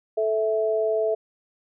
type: tone pair together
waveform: sine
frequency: 437.1 / 655.8 Hz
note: A4 / E5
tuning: -11 / -9 cents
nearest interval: perfect fifth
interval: 702 cents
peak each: -23 dBFS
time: 0.17-1.15 s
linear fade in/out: 10 ms
effects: none